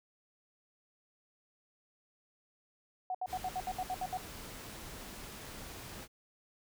sine tone bursts, 740 Hz, F#5, in tune, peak -33 dBFS, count 10, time 3.1-4.172 s, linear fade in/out 2 ms, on 46 ms, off 68 ms
pink noise, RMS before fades -47 dBFS, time 3.26-6.08 s, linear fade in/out 50 ms
effects none

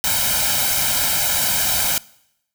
white noise with comb filter, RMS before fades -19 dBFS, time 0.04-1.98 s, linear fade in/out 0 ms, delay 1.3 ms, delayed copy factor +0.8, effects noise-tail reverb RT60 0.8 s tail -22 dB re dry

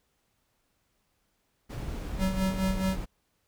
brown noise, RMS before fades -34 dBFS, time 1.69-3.06 s, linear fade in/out 20 ms
square tone with tremolo, 189.6 Hz, F#3, 43 cents sharp, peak -25 dBFS, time 2.18-2.98 s, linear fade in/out 50 ms, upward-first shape sine, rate 4.7 Hz, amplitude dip 65%
effects pink hiss -74 dBFS RMS until 3.47 s

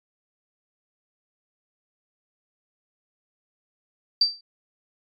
sine tone with exponential decay, 4663 Hz, D8, 13 cents flat, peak -12 dBFS, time 4.21-4.41 s, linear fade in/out 5 ms, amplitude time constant 42 ms, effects MP3 64 kbps

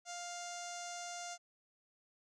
sawtooth tone with low-pass filter, 701 Hz, F5, 6 cents sharp, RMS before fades -45 dBFS, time 0.05-1.38 s, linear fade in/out 50 ms, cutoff 6600 Hz, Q 5.5, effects none

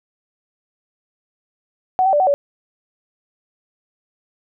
sine tone with pitch steps, 746 / 770 / 588 / 751 / 568 Hz, F#5 / G5 / D5 / F#5 / C#5, +14 / -31 / +2 / +26 / +42 cents, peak -12 dBFS, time 1.99-2.34 s, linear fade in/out 0 ms, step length 70 ms, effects none

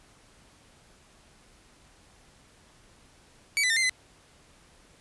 sawtooth tone with pitch steps, 2275 / 2000 / 1813 / 2084 / 2028 Hz, C#7 / B6 / A#6 / C7 / B6, +44 / +21 / -49 / -7 / +45 cents, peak -19 dBFS, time 3.57-3.895 s, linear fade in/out 0 ms, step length 65 ms, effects pink hiss -58 dBFS RMS until 5 s + resampled to 24000 Hz

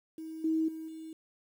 sine tone with level steps, 319.5 Hz, D#4, 46 cents sharp, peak -39 / -26 / -38 / -41 dBFS, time 0.18-1.13 s, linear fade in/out 2 ms, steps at 0.44 / 0.68 / 0.88 s, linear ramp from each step 5 ms, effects 10-bit

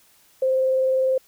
sine tone with vibrato, 523.3 Hz, C5, in tune, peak -17 dBFS, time 0.42-1.18 s, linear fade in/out 5 ms, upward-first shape triangle, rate 20 Hz, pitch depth 18 cents each way, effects white hiss -57 dBFS RMS until 1.27 s

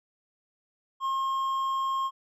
triangle tone with hard clipping, 1072 Hz, C6, 42 cents sharp, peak -27 dBFS, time 1-2.11 s, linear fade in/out 50 ms, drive 7 dB, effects none

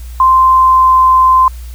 sine tone with pitch glide, 1043 to 1036.4 Hz, C6 to C6, -6 to -17 cents, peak -4 dBFS, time 0.2-1.48 s, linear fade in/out 2 ms, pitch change -11 cents, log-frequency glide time 0.36-0.98 s, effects added 60 Hz sine -24 dBFS peak until 1.74 s + white hiss -41 dBFS RMS until 1.74 s

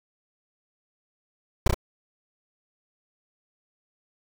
brown noise with echo, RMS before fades -17 dBFS, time 1.66-1.68 s, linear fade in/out 5 ms, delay 32 ms, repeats 2, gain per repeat -2 dB, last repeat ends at 1.744 s, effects none

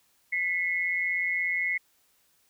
sine tone pair together, 1994.3 / 2171 Hz, B6 / C#7, +16 / -37 cents, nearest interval minor second, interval 147 cents, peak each -28 dBFS, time 0.32-1.78 s, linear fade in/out 10 ms, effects white hiss -67 dBFS RMS until 2.49 s

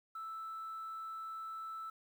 sine tone, 1318.5 Hz, E6, in tune, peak -40 dBFS, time 0.15-1.9 s, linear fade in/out 5 ms, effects tanh soft clip ceiling -38 dBFS + 11-bit

